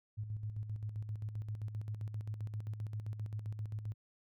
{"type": "tone with tremolo", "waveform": "sine", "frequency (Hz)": 106.5, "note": "G#2", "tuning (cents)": 44, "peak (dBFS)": -36, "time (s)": [0.17, 3.94], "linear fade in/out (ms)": 20, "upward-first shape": "square", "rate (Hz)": 7.6, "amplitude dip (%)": 55, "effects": []}